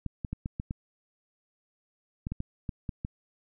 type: clicks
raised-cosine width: 5 ms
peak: -20 dBFS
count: 12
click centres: 0.063 / 0.248 / 0.33 / 0.459 / 0.599 / 0.709 / 2.269 / 2.32 / 2.404 / 2.692 / 2.892 / 3.049 s
effects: none